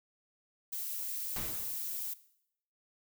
violet noise, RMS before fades -38 dBFS, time 0.72-2.14 s, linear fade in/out 10 ms
pink noise with exponential decay, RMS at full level -38 dBFS, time 1.36-2.01 s, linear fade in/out 2 ms, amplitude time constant 140 ms
effects noise-tail reverb RT60 0.7 s tail -17 dB re dry

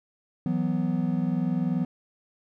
triangle chord, E suspended second, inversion none, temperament just, 164.81 / 185.42 / 247.2 Hz, E3 / F#3 / B3, 0 / +4 / +2 cents, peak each -26 dBFS, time 0.46-1.85 s, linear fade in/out 2 ms, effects none

